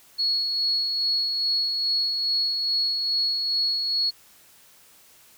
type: tone with tremolo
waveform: sine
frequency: 4347 Hz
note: C#8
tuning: 35 cents flat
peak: -20 dBFS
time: 0.18-4.11 s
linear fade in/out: 20 ms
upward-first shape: sine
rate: 2.4 Hz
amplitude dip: 35%
effects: white hiss -54 dBFS RMS until 5.37 s